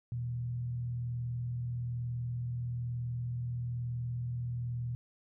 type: tone with frequency modulation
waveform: sine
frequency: 120.7 Hz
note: B2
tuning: 39 cents flat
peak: -33 dBFS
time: 0.12-4.95 s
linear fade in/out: 0 ms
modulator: 41.1 Hz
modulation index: 0.32
effects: none